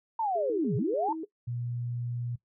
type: linear two-way sweep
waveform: sine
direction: down then up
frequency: 932.3 to 110 to 932.3 Hz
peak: -26 dBFS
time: 0.19-1.13 s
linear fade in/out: 5 ms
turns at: 0.76 s
type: tone with vibrato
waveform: sine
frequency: 364.5 Hz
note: F#4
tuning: 26 cents flat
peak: -33 dBFS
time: 0.35-1.25 s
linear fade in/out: 10 ms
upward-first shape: square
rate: 3.4 Hz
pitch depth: 220 cents each way
type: tone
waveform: sine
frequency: 120.5 Hz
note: B2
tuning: 42 cents flat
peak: -31 dBFS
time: 1.47-2.36 s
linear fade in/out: 10 ms
effects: noise-tail reverb RT60 0.1 s tail -18 dB re dry